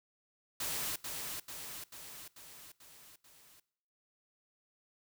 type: noise with echo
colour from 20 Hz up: white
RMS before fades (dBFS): -37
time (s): 0.6-0.96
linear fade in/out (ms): 5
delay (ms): 440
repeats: 6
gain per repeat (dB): -4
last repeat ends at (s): 3.6
effects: noise-tail reverb RT60 0.7 s tail -21 dB re dry